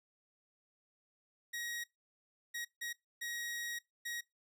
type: tone bursts at uneven times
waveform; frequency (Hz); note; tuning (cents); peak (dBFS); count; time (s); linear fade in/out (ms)
sawtooth; 1894; A#6; +27; -36; 5; 1.53-1.84 / 2.54-2.65 / 2.81-2.93 / 3.21-3.79 / 4.05-4.21; 10
effects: noise-tail reverb RT60 0.2 s tail -21 dB re dry